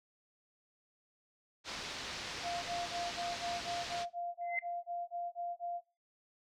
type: low-pass noise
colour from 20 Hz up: white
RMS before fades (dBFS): -43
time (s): 1.64-4.06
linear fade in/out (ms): 50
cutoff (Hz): 5300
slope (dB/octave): 24
type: tone bursts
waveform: sine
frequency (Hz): 696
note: F5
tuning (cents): -6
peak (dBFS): -36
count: 14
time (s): 2.42-5.812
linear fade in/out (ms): 50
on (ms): 220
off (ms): 24
type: tone with exponential growth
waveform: sine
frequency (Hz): 2060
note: C7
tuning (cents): -28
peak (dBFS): -28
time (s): 4.41-4.59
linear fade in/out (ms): 2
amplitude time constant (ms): 39
effects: noise-tail reverb RT60 0.3 s tail -19 dB re dry